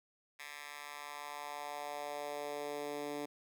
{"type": "tone with high-pass filter sweep", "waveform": "10% pulse", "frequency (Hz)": 146, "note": "D3", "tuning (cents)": -10, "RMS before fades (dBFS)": -43, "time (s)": [0.39, 3.26], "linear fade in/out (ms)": 10, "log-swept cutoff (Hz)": [1700, 310], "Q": 1.9, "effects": []}